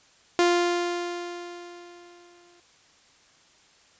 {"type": "tone with exponential decay", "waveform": "sawtooth", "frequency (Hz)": 349.2, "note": "F4", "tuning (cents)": 0, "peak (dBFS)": -13, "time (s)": [0.39, 2.6], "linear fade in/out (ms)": 1, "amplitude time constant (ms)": 480, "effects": ["white hiss -58 dBFS RMS until 3.99 s", "resampled to 16000 Hz"]}